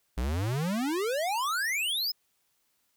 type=exponential sweep; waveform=square; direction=up; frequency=55.5 to 5274 Hz; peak=-28 dBFS; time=0.17-2.12 s; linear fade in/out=10 ms; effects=white hiss -73 dBFS RMS until 2.96 s